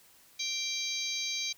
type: harmonic tone with a mistuned harmonic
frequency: 784 Hz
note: G5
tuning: in tune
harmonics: 3 / 4 / 5 / 6 / 7 / 8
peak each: -38 / -42 / -36 / -39 / -45 / -38 dBFS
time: 0.39-1.53 s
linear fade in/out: 10 ms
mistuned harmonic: 4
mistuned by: +35 cents
effects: white hiss -60 dBFS RMS until 1.57 s